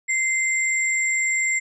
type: tone pair together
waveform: sine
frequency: 2080 / 7419 Hz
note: C7 / A#8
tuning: -11 / -9 cents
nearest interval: octave + minor seventh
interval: 2202 cents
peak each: -20 / -26 dBFS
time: 0.08-1.6 s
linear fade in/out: 20 ms
effects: none